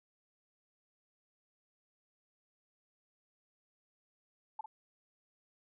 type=tone with echo; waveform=sine; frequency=870 Hz; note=A5; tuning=20 cents flat; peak=-36 dBFS; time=4.59-4.61 s; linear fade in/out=5 ms; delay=50 ms; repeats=1; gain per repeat=-8 dB; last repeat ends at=4.66 s; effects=none